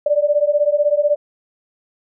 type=beating tone pair; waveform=sine; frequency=580 / 596 Hz; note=D5 / D5; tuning=-22 / +25 cents; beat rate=16 Hz; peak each=-16 dBFS; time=0.06-1.16 s; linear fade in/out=5 ms; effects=none